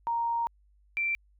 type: tone pair in turn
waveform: sine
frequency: 932.3 / 2349 Hz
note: A#5 / D7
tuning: 0 / 0 cents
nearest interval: octave + major third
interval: 1600 cents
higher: second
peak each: -26 dBFS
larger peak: neither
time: 0.07-0.47 / 0.97-1.15 s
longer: first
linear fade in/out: 0 ms
effects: added 50 Hz sine -60 dBFS peak until 1.39 s